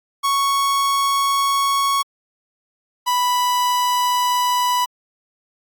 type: tone pair in turn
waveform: 45% pulse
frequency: 1108.7 / 987.7 Hz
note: C#6 / B5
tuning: 0 / 0 cents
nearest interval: major second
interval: 200 cents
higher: first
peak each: -16 dBFS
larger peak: neither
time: 0.23-2.03 / 3.06-4.86 s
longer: neither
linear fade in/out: 20 ms
effects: AAC 64 kbps